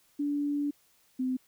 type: tone pair in turn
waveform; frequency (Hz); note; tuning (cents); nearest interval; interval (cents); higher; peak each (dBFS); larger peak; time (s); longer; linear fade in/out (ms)
sine; 289.1 / 256.9; D4 / C4; -27 / -32; major second; 205; first; -27; neither; 0.19-0.71 / 1.19-1.37; first; 10
effects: white hiss -66 dBFS RMS until 1.47 s